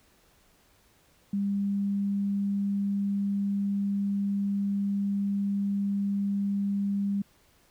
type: tone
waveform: sine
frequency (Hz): 200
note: G3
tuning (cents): +35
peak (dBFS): -25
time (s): 1.33-7.22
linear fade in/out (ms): 5
effects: pink hiss -63 dBFS RMS until 7.7 s